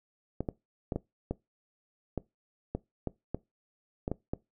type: clicks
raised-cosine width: 2 ms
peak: -18 dBFS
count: 12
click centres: 0.406 / 0.488 / 0.922 / 0.96 / 1.31 / 2.177 / 2.75 / 3.073 / 3.346 / 4.079 / 4.116 / 4.335 s
effects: noise-tail reverb RT60 0.2 s tail -21 dB re dry